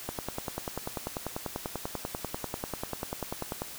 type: click train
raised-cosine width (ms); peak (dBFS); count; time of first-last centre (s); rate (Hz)
1; -18; 37; 0.09-3.619; 10.2
effects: white hiss -43 dBFS RMS until 3.78 s